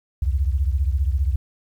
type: beating tone pair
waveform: sine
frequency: 65.41 / 80.41 Hz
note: C2 / E2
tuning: 0 / -42 cents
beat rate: 15 Hz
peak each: -19 / -23 dBFS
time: 0.22-1.36 s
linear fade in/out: 5 ms
effects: 9-bit